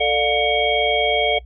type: tone cluster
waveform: sine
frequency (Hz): 443 / 593 / 714 / 2239 / 3235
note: A4 / D5 / F5 / C#7 / G#7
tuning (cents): +12 / +17 / +38 / +17 / -46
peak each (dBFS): -22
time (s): 0-1.39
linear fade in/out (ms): 10
effects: noise-tail reverb RT60 0.1 s tail -21 dB re dry + added 60 Hz sine -37 dBFS peak until 1.45 s